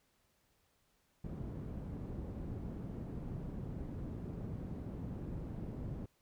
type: low-pass noise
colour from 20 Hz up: white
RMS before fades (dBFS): -43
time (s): 1.24-6.06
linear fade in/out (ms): 5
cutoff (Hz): 200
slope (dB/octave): 12
effects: pink hiss -75 dBFS RMS until 6.21 s